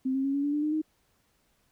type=tone with pitch steps; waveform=sine; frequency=261.6 / 268.2 / 274.9 / 281.8 / 288.9 / 296.2 / 303.6 / 311.3 Hz; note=C4 / C4 / C#4 / C#4 / D4 / D4 / D#4 / D#4; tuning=0 / +43 / -14 / +29 / -28 / +15 / -42 / +1 cents; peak=-25 dBFS; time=0.05-0.818 s; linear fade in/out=10 ms; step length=96 ms; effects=pink hiss -70 dBFS RMS until 1.71 s